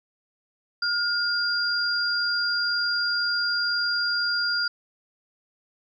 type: tone pair together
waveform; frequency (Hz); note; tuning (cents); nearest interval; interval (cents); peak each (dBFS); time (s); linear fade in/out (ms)
sine; 1425 / 4793; F6 / D8; +34 / +34; octave + major sixth; 2100; -25 / -25; 0.82-4.68; 5
effects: none